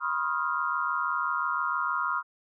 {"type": "tone cluster", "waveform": "sine", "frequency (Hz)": [989, 1075, 1248, 1395], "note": ["B5", "C6", "D#6", "F6"], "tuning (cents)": [2, 47, 5, -2], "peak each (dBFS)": [-34, -32, -31, -30], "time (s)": [0, 2.23], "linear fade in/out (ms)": 50, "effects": []}